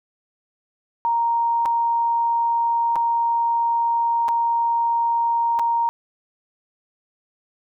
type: tone with dropouts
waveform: sine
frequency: 932.3 Hz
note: A#5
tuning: in tune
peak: -17 dBFS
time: 1.05-5.89 s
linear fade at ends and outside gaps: 0 ms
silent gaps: 1.655-1.659 / 2.957-2.963 / 4.283-4.288 / 5.59-5.595 s
effects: none